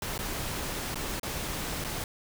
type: noise with dropouts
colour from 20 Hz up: pink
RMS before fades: -34 dBFS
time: 0.02-2.04 s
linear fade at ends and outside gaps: 2 ms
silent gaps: 0.179-0.189 / 0.945-0.956 / 1.197-1.231 / 1.841-1.846 s
effects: none